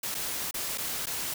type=noise with dropouts; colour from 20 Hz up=white; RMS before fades=-33 dBFS; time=0.03-1.34 s; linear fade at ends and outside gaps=5 ms; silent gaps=0.145-0.149 / 0.511-0.541 / 0.776-0.781 / 1.058-1.068 s; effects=none